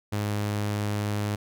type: tone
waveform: sawtooth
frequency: 103.83 Hz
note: G#2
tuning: in tune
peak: -22 dBFS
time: 0.12-1.36 s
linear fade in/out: 10 ms
effects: none